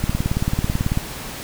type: click train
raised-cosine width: 5 ms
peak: -7 dBFS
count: 18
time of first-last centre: 0.04-0.974 s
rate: 18.2 Hz
effects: pink hiss -32 dBFS RMS until 1.43 s